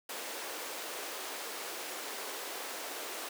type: high-pass noise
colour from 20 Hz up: pink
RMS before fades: -41 dBFS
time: 0.09-3.29 s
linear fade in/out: 5 ms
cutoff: 360 Hz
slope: 24 dB/octave
effects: none